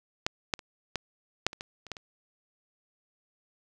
clicks, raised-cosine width 0.2 ms, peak -9 / -9 / -28 / -13 / -6 / -24 / -20 / -28 / -17 / -26 dBFS, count 10, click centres 0.265 / 0.538 / 0.592 / 0.957 / 1.466 / 1.531 / 1.609 / 1.867 / 1.917 / 1.968 s, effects none

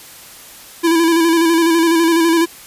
square tone with vibrato, 331.9 Hz, E4, 12 cents sharp, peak -11 dBFS, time 0.83-2.46 s, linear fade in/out 20 ms, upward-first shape square, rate 12 Hz, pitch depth 37 cents each way, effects white hiss -38 dBFS RMS until 2.66 s + resampled to 32000 Hz

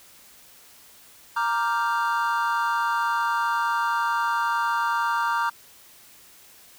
triangle chord, G minor seventh, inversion first, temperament equal, 932.3 / 1174.7 / 1396.9 / 1568 Hz, Bb5 / D6 / F6 / G6, 0 / 0 / 0 / 0 cents, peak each -23 / -25 / -27 / -29 dBFS, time 1.36-5.5 s, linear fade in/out 10 ms, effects white hiss -51 dBFS RMS until 6.78 s

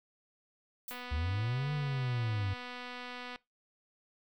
violet noise with exponential decay, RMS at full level -39 dBFS, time 0.88-1.07 s, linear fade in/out 2 ms, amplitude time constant 40 ms
click train, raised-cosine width 0.3 ms, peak -28 dBFS, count 606, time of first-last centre 0.91-3.359 s, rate 247 Hz
triangle linear two-way sweep, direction up then down, 69.3 to 150 to 94.1 Hz, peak -29 dBFS, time 1.11-2.54 s, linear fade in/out 10 ms, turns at 1.73 s
effects noise-tail reverb RT60 0.2 s tail -21 dB re dry

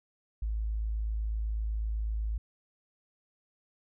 sine tone, 54 Hz, A1, 32 cents flat, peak -29 dBFS, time 0.42-2.38 s, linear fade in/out 5 ms, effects none

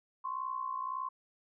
sine tone pair together, 1038.3 / 1100 Hz, C6 / C#6, -14 / -14 cents, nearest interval minor second, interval 100 cents, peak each -36 / -39 dBFS, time 0.24-1.09 s, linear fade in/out 10 ms, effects none

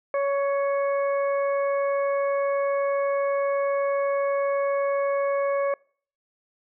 harmonic tone with a mistuned harmonic, 559 Hz, C#5, 14 cents sharp, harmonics 1 / 2 / 3 / 4, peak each -22 / -30 / -38 / -38 dBFS, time 0.14-5.74 s, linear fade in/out 2 ms, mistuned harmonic 4, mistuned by -23 cents, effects noise-tail reverb RT60 0.5 s tail -26 dB re dry

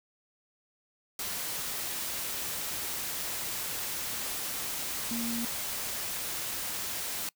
sine tone in noise, 233.1 Hz, A#3, in tune, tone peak -32 dBFS, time 5.11-5.45 s, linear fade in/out 2 ms, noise white, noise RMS -35 dBFS, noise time 1.19-7.29 s, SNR 0 dB, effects noise-tail reverb RT60 0.1 s tail -24 dB re dry

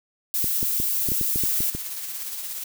violet noise, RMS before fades -24 dBFS, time 0.34-1.7 s, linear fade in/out 0 ms
clicks, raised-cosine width 3 ms, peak -17 dBFS, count 10, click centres 0.443 / 0.629 / 0.8 / 1.088 / 1.119 / 1.212 / 1.359 / 1.437 / 1.605 / 1.75 s
blue noise with tremolo, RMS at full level -31 dBFS, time 1.38-2.64 s, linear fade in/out 5 ms, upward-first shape sine, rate 17 Hz, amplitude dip 35%
effects none

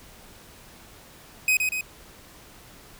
45% pulse tone with echo, 2516 Hz, D#7, 19 cents sharp, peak -18 dBFS, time 1.48-1.57 s, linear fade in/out 2 ms, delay 120 ms, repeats 2, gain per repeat -4 dB, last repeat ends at 1.81 s, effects pink hiss -49 dBFS RMS until 2.99 s

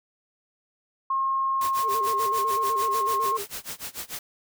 sine tone, 1074 Hz, C6, 45 cents sharp, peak -22 dBFS, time 1.1-3.37 s, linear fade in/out 5 ms
white noise with tremolo, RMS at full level -33 dBFS, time 1.61-4.19 s, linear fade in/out 2 ms, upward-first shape sine, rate 6.8 Hz, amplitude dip 95%
triangle tone with vibrato, 425.3 Hz, G#4, 41 cents sharp, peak -30 dBFS, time 1.82-3.46 s, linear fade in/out 50 ms, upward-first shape square, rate 8 Hz, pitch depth 93 cents each way
effects none

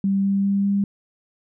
sine tone with pitch steps, 196 / 197.25 / 198.51 / 199.77 Hz, G3 / G3 / G3 / G3, 0 / +11 / +22 / +33 cents, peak -17 dBFS, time 0.04-0.84 s, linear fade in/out 2 ms, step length 200 ms, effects none

